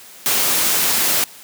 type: noise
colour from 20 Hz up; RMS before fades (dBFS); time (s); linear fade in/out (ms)
white; -17; 0.26-1.24; 0
effects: white hiss -41 dBFS RMS until 1.43 s + high-pass 150 Hz 12 dB/octave